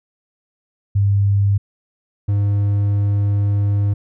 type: tone pair in turn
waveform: sine / triangle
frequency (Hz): 100 / 101.51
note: G2 / G#2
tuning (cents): +35 / -39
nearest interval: unison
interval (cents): 26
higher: second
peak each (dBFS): -12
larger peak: neither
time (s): 0.95-1.58 / 2.28-3.94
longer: second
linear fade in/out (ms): 10
effects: none